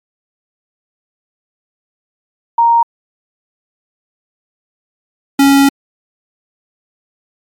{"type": "tone pair in turn", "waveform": ["sine", "square"], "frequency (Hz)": [932.3, 277.2], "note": ["A#5", "C#4"], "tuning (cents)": [0, 0], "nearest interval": "octave + major sixth", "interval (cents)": 2100, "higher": "first", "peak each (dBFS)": -6, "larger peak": "neither", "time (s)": [[2.58, 2.83], [5.39, 5.69]], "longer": "second", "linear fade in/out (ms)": 5, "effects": ["MP3 96 kbps"]}